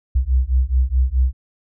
sine beating tone pair, 61.74 / 66.44 Hz, B1 / C2, 0 / +27 cents, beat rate 4.7 Hz, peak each -17 dBFS, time 0.15-1.33 s, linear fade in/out 10 ms, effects none

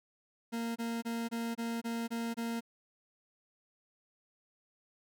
40% pulse tone bursts, 231.4 Hz, A#3, 13 cents flat, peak -33 dBFS, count 8, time 0.52-2.608 s, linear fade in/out 20 ms, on 240 ms, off 24 ms, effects none

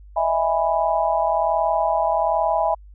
sine chord, E major seventh, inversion third, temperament just, 618.1 / 659.3 / 824.1 / 988.9 Hz, D#5 / E5 / G#5 / B5, -12 / 0 / -14 / +2 cents, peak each -26 / -21 / -22 / -24 dBFS, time 0.16-2.75 s, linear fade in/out 10 ms, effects added 50 Hz sine -41 dBFS peak until 2.94 s

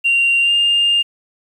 sine tone with pitch glide, 2766 to 2809 Hz, F7 to F7, -17 to +9 cents, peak -10 dBFS, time 0.04-1.03 s, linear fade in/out 20 ms, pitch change +26 cents, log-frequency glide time 0.41-0.52 s, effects tanh soft clip ceiling -8 dBFS + 8-bit

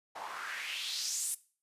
white noise with band-pass filter sweep, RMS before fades -38 dBFS, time 0.15-1.35 s, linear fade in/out 10 ms, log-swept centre 780 to 9900 Hz, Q 3.4, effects noise-tail reverb RT60 0.4 s tail -19 dB re dry + resampled to 32000 Hz

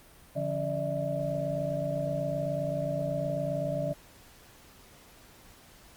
sine tone cluster, 144.6 / 172.4 / 278.3 / 591 / 650 Hz, D3 / F3 / C#4 / D5 / E5, -27 / -22 / +7 / +11 / -24 cents, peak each -34 / -38 / -40 / -32 / -35 dBFS, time 0.35-3.94 s, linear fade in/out 20 ms, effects pink hiss -55 dBFS RMS until 5.96 s + Opus 32 kbps

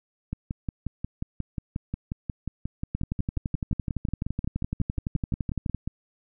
two click trains, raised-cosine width 5 ms, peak -15 / -17 dBFS, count 34 / 32, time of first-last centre 2.95-5.747 / 0.33-5.876 s, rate 11.8 / 5.59 Hz, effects none

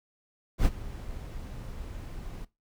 brown noise with ADSR envelope, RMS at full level -21 dBFS, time 0.58-2.45 s, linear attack 73 ms, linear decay 41 ms, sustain -18 dB, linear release 8 ms, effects noise-tail reverb RT60 0.2 s tail -18 dB re dry

